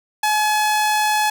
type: tone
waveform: sawtooth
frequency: 850 Hz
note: G#5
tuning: 40 cents sharp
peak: -12 dBFS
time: 0.23-1.3 s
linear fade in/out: 5 ms
effects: none

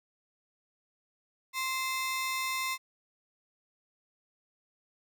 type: ring-modulated tone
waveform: sawtooth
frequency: 1566 Hz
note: G6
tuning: 2 cents flat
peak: -24 dBFS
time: 1.53-2.78 s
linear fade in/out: 50 ms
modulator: 514 Hz
effects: none

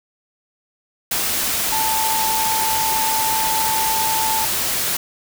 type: tone in noise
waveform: sine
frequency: 884 Hz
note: A5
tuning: 8 cents sharp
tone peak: -20 dBFS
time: 1.72-4.45 s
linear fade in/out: 5 ms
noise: white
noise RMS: -21 dBFS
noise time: 1.11-4.97 s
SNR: -2 dB
effects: none

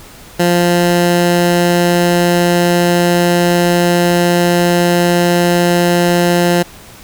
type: tone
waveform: 15% pulse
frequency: 174.61 Hz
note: F3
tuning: in tune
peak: -3 dBFS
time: 0.39-6.63 s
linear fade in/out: 10 ms
effects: pink hiss -37 dBFS RMS until 7.03 s

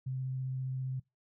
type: tone with vibrato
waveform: sine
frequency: 130.5 Hz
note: C3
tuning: 4 cents flat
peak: -33 dBFS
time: 0.06-1 s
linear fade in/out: 10 ms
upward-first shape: sine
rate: 15 Hz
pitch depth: 10 cents each way
effects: noise-tail reverb RT60 0.2 s tail -23 dB re dry

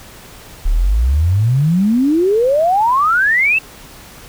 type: exponential sweep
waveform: sine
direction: up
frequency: 34.33 to 2721 Hz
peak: -10 dBFS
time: 0.65-3.59 s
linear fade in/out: 10 ms
effects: pink hiss -38 dBFS RMS until 4.28 s

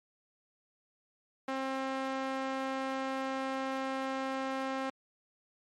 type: tone with band-pass filter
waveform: sawtooth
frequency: 266.2 Hz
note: C4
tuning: 30 cents sharp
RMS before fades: -35 dBFS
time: 1.48-4.9 s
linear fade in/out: 5 ms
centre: 1000 Hz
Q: 0.62
effects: MP3 64 kbps

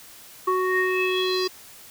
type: tone with low-pass filter sweep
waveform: square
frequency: 370.6 Hz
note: F#4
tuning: 3 cents sharp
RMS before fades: -23 dBFS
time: 0.47-1.48 s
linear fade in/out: 10 ms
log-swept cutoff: 1200 to 5000 Hz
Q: 6.8
effects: white hiss -46 dBFS RMS until 1.9 s

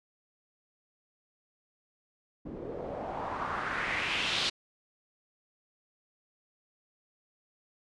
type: noise with low-pass filter sweep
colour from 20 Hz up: white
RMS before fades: -34 dBFS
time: 2.45-4.5 s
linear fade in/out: 10 ms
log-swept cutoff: 340 to 4100 Hz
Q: 2.6
effects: resampled to 24000 Hz

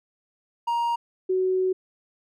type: tone pair in turn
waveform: triangle / sine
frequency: 940 / 373 Hz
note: A#5 / F#4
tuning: +14 / +14 cents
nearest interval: octave + major third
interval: 1600 cents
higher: first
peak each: -20 dBFS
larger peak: neither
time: 0.67-0.96 / 1.29-1.73 s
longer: second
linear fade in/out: 10 ms
effects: none

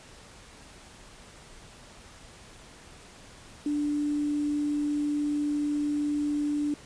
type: tone with quantisation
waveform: sine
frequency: 293.7 Hz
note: D4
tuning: in tune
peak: -25 dBFS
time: 3.66-6.74 s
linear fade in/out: 2 ms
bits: 8
effects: pink hiss -50 dBFS RMS until 6.85 s + resampled to 22050 Hz

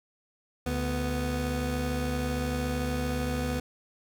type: tone pair together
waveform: 25% pulse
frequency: 73.2 / 247.4 Hz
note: D2 / B3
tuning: -5 / +3 cents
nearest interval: octave + major sixth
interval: 2108 cents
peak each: -27 dBFS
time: 0.66-3.6 s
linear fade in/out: 5 ms
effects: none

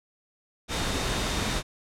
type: tone in noise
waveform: sine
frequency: 3667 Hz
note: A#7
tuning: 29 cents flat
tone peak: -39 dBFS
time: 0.68-1.63 s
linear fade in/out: 50 ms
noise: pink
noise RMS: -28 dBFS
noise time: 0.68-1.63 s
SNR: -14 dB
effects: low-pass 8000 Hz 12 dB/octave

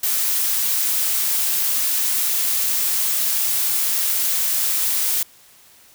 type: noise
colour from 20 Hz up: blue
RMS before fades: -20 dBFS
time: 0.03-5.23 s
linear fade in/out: 5 ms
effects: white hiss -50 dBFS RMS until 5.94 s

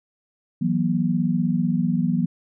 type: chord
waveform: sine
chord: E suspended second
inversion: none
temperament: equal with one note detuned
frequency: 164.81 / 185 / 240.7 Hz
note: E3 / F#3 / B3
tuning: 0 / 0 / -44 cents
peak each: -23 dBFS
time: 0.61-2.26 s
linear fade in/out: 10 ms
effects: none

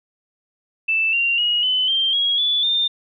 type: tone with pitch steps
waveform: sine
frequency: 2646 / 2766 / 2892 / 3024 / 3161 / 3305 / 3455 / 3612 Hz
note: E7 / F7 / F#7 / F#7 / G7 / G#7 / A7 / A7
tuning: +6 / -17 / -40 / +37 / +14 / -9 / -32 / +45 cents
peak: -16 dBFS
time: 0.88-2.88 s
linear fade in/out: 10 ms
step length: 250 ms
effects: none

